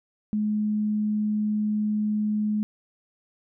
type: tone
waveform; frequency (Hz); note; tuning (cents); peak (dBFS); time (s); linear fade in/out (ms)
sine; 211.6; G#3; +33; -22; 0.33-2.63; 0
effects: none